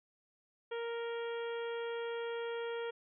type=harmonic tone; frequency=466.2 Hz; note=A#4; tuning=in tune; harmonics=1 / 2 / 3 / 4 / 5 / 6 / 7; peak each=-37 / -47 / -48 / -51 / -54 / -56 / -53 dBFS; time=0.71-2.91 s; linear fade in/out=10 ms; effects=none